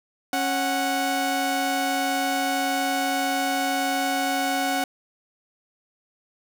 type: tone pair together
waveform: sawtooth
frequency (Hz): 273.9 / 740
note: C#4 / F#5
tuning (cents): -21 / 0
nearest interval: octave + perfect fourth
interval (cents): 1721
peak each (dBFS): -23 / -20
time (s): 0.33-4.84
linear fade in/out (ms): 2
effects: none